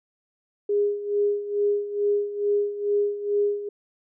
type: tone with tremolo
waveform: sine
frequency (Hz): 410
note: G#4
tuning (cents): -22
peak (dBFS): -18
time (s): 0.69-3.69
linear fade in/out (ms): 5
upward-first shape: sine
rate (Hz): 2.3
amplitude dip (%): 75
effects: none